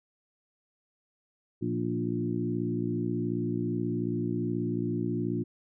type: harmonic tone with a mistuned harmonic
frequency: 58.5 Hz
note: A#1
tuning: 7 cents sharp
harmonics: 2 / 3 / 4 / 5 / 6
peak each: -34 / -34 / -34 / -34 / -34 dBFS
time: 1.61-5.44 s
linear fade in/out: 20 ms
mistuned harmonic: 5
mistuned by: +24 cents
effects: none